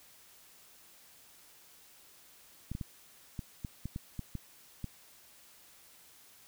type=clicks; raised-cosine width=5 ms; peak=-25 dBFS; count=10; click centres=2.716 / 2.751 / 2.812 / 3.392 / 3.648 / 3.856 / 3.961 / 4.193 / 4.353 / 4.843 s; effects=white hiss -59 dBFS RMS until 6.47 s